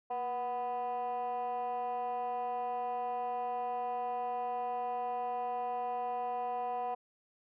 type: tone with frequency modulation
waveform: sine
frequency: 740 Hz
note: F#5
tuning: in tune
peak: -31 dBFS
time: 0.1-6.95 s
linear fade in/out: 10 ms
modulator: 254 Hz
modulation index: 0.79
effects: tanh soft clip ceiling -31 dBFS